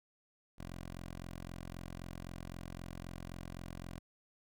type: tone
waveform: 10% pulse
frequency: 43.84 Hz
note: F1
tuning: 7 cents sharp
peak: -36 dBFS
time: 0.58-3.99 s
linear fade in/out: 10 ms
effects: none